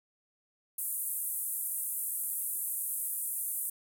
pink band-pass noise, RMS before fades -35 dBFS, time 0.78-3.7 s, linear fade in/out 5 ms, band 9000 to 15000 Hz, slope 48 dB/octave, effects none

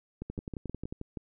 two click trains, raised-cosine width 3 ms, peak -24 / -24 dBFS, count 7 / 8, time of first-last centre 0.22-1.172 / 0.3-0.925 s, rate 6.3 / 11.2 Hz, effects none

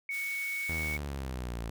sine tone, 2225 Hz, C#7, 6 cents sharp, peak -32 dBFS, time 0.09-0.97 s, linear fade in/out 2 ms
white high-pass noise, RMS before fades -45 dBFS, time 0.1-0.99 s, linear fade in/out 50 ms, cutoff 1200 Hz, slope 48 dB/octave
sawtooth exponential sweep, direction down, 82.8 to 55.3 Hz, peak -31 dBFS, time 0.69-1.7 s, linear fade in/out 5 ms
effects none

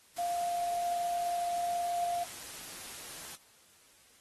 sine tone in noise, 698.5 Hz, F5, in tune, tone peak -30 dBFS, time 0.18-2.24 s, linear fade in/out 10 ms, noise white, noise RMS -45 dBFS, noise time 0.16-3.36 s, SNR +12 dB, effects white hiss -62 dBFS RMS until 4.2 s + AAC 32 kbps

